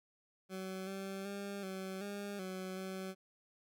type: tone with pitch steps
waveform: 20% pulse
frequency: 188.7 / 193.9 / 199.9 / 189.7 / 202.4 / 186.9 / 189.2 Hz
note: F#3 / G3 / G3 / F#3 / G#3 / F#3 / F#3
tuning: +34 / -19 / +34 / +43 / -44 / +18 / +39 cents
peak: -36 dBFS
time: 0.49-3.15 s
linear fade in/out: 50 ms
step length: 380 ms
effects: none